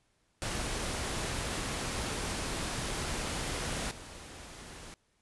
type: noise with level steps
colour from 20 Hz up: pink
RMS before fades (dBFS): -35 / -47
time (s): 0.42-4.94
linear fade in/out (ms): 0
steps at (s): 3.91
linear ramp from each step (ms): 2
effects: pink hiss -73 dBFS RMS until 5.21 s + resampled to 24000 Hz